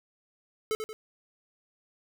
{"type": "tone with echo", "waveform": "square", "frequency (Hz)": 435, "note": "A4", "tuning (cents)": -20, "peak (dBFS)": -27, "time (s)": [0.71, 0.75], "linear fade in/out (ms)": 0, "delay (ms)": 90, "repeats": 2, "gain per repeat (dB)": -6, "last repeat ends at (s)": 0.93, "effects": []}